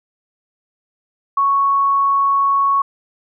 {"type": "tone", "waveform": "sine", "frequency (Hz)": 1108.7, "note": "C#6", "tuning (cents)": 0, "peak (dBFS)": -12, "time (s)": [1.37, 2.82], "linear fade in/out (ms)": 5, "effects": []}